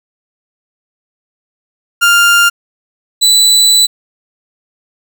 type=tone pair in turn; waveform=30% pulse; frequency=1400 / 3974 Hz; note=F6 / B7; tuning=+4 / +10 cents; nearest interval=octave + tritone; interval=1806 cents; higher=second; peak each=-3 dBFS; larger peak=neither; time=2.01-2.5 / 3.21-3.87 s; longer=second; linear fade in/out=20 ms; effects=none